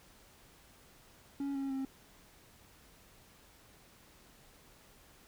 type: tone with pitch steps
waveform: triangle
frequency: 279.1 / 273.2 / 267.4 Hz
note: C#4 / C#4 / C4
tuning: +12 / -25 / +38 cents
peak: -32 dBFS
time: 1.4-1.85 s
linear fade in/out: 2 ms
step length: 150 ms
effects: pink hiss -61 dBFS RMS until 5.27 s